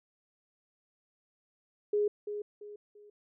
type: tone with echo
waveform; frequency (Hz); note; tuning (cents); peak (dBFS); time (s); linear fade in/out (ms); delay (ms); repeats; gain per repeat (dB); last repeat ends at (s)
sine; 415.3; G#4; 0; -25; 1.93-2.08; 5; 340; 3; -9; 3.1
effects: none